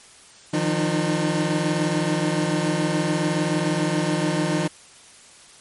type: tone cluster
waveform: 25% pulse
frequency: 155.4 / 174.8 / 303.8 Hz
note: D#3 / F3 / D#4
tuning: -2 / +2 / -41 cents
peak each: -21 dBFS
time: 0.53-4.68 s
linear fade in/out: 10 ms
effects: white hiss -48 dBFS RMS until 5.6 s + MP3 48 kbps